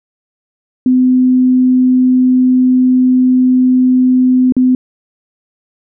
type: tone with dropouts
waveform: sine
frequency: 254.4 Hz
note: C4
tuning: 48 cents flat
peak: -6 dBFS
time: 0.86-4.75 s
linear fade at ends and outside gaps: 2 ms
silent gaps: 4.523-4.566 s
effects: none